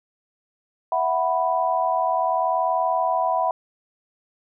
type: chord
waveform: sine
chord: E suspended second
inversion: none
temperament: equal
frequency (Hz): 659.3 / 740 / 987.8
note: E5 / F#5 / B5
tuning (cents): 0 / 0 / 0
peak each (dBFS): -24 / -23 / -23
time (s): 0.92-3.51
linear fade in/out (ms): 2
effects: none